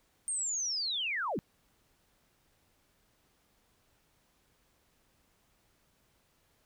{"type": "linear sweep", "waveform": "sine", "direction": "down", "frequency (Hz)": [8810, 130.81], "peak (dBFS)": -31, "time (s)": [0.28, 1.39], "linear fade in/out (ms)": 0, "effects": ["pink hiss -71 dBFS RMS until 6.65 s"]}